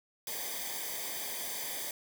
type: noise with comb filter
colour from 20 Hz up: white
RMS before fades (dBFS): -38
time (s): 0.27-1.91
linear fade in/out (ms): 2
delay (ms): 0.73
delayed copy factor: -0.8
effects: none